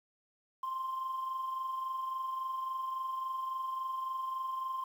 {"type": "tone with amplitude modulation", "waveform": "sine", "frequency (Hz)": 1050, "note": "C6", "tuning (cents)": 6, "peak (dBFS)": -31, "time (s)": [0.63, 4.84], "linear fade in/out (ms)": 5, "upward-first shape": "sine", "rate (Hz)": 23.6, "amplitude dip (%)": 45, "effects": ["tanh soft clip ceiling -30 dBFS", "10-bit"]}